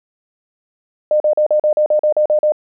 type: tone bursts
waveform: sine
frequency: 606 Hz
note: D#5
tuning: 46 cents flat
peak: -10 dBFS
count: 11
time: 1.11-2.521 s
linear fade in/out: 2 ms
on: 91 ms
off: 41 ms
effects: none